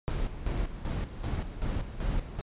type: noise with tremolo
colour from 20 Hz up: brown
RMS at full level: -30 dBFS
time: 0.08-2.41 s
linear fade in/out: 0 ms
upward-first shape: square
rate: 2.6 Hz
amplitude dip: 65%
effects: resampled to 8000 Hz